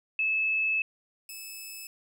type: tone pair in turn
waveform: sine / 10% pulse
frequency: 2605 / 2605 Hz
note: E7 / E7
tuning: -21 / -21 cents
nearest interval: unison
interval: 0 cents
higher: neither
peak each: -24 / -31 dBFS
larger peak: first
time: 0.19-0.82 / 1.29-1.87 s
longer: first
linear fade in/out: 2 ms
effects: none